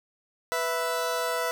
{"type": "tone pair together", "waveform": "20% pulse", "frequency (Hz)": [494.3, 659.3], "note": ["B4", "E5"], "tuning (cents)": [1, 0], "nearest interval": "perfect fourth", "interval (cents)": 499, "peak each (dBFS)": -24, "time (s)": [0.52, 1.51], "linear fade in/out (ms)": 0, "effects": []}